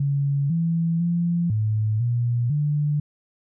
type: tone with pitch steps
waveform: sine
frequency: 140.7 / 166.4 / 171.7 / 108 / 119.8 / 147.7 Hz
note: C#3 / E3 / F3 / A2 / A#2 / D3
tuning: +26 / +17 / -29 / -32 / +48 / +10 cents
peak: -19 dBFS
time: 0-3 s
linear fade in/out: 5 ms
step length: 500 ms
effects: none